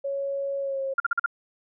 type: tone with pitch glide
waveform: sine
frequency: 554.4 to 539.6 Hz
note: C#5 to C#5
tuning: 0 to -47 cents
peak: -26 dBFS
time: 0.04-0.94 s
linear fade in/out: 10 ms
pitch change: -47 cents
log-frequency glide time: 0.6-0.81 s
type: tone bursts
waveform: sine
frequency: 1396.9 Hz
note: F6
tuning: in tune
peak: -19 dBFS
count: 5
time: 0.98-1.261 s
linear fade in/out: 5 ms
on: 21 ms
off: 44 ms
effects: none